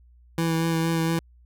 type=tone with vibrato; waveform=25% pulse; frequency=164.3 Hz; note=E3; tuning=5 cents flat; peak=-18 dBFS; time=0.38-1.19 s; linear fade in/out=2 ms; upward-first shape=sine; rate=4.3 Hz; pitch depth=17 cents each way; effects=added 60 Hz sine -51 dBFS peak until 1.45 s